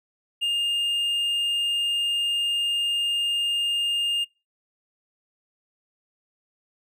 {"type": "tone", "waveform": "triangle", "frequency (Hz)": 2820, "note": "F7", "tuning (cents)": 16, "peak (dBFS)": -20, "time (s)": [0.41, 4.25], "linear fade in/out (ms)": 20, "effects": ["noise-tail reverb RT60 0.3 s tail -26 dB re dry"]}